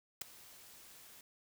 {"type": "noise with ADSR envelope", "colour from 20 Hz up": "white", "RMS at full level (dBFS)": -36, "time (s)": [0.21, 1.21], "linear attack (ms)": 7, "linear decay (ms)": 6, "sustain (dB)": -21, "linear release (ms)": 3, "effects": []}